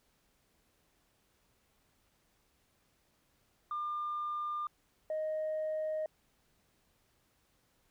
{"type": "tone pair in turn", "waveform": "sine", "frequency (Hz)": [1200, 623], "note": ["D6", "D#5"], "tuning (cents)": [37, 2], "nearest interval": "major seventh", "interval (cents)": 1135, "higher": "first", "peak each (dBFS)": [-33, -31], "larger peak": "second", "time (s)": [[3.71, 4.67], [5.1, 6.06]], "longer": "neither", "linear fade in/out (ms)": 2, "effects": ["tanh soft clip ceiling -30 dBFS", "pink hiss -73 dBFS RMS until 7.9 s"]}